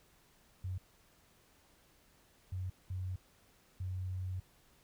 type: tone bursts at uneven times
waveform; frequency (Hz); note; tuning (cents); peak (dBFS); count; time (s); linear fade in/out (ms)
sine; 92.5; F#2; 0; -36; 4; 0.64-0.78 / 2.52-2.7 / 2.9-3.16 / 3.8-4.4; 5
effects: pink hiss -67 dBFS RMS until 4.83 s